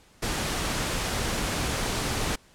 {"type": "noise", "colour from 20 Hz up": "pink", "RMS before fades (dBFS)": -28, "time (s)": [0.22, 2.36], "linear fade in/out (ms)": 10, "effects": ["pink hiss -57 dBFS RMS until 2.54 s", "low-pass 10000 Hz 12 dB/octave"]}